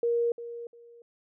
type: tone with echo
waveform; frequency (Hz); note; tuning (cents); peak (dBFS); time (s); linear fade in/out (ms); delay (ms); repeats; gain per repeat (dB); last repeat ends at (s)
sine; 470.7; A#4; +17; -23; 0.03-0.32; 2; 350; 2; -13; 1.02
effects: none